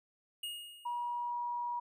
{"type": "tone with exponential decay", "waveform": "square", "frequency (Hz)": 2861, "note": "F7", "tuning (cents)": 41, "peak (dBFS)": -37, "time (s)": [0.43, 1.31], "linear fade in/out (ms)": 5, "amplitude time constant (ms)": 190}
{"type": "tone", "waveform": "sine", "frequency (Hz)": 961, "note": "B5", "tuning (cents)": -48, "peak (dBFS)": -34, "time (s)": [0.85, 1.8], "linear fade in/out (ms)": 10}
{"effects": []}